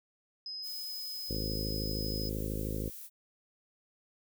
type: tone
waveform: sine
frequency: 5060 Hz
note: D#8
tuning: 28 cents sharp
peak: -38 dBFS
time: 0.46-2.29 s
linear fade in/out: 2 ms
type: noise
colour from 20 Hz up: violet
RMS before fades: -46 dBFS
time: 0.62-3.1 s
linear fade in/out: 50 ms
type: harmonic tone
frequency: 52.9 Hz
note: G#1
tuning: 33 cents sharp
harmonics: 1 / 2 / 3 / 4 / 5 / 6 / 7 / 8 / 9 / 10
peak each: -37 / -40 / -42 / -43 / -44 / -45 / -45 / -46 / -47 / -47 dBFS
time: 1.29-2.9 s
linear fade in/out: 20 ms
effects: none